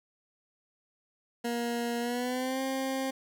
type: tone with pitch glide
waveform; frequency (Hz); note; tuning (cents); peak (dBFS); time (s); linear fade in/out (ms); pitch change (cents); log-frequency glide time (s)
20% pulse; 236.7 to 265.7; A#3 to C4; +27 to +27; -25; 1.44-3.11; 10; +200; 2-2.61
effects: none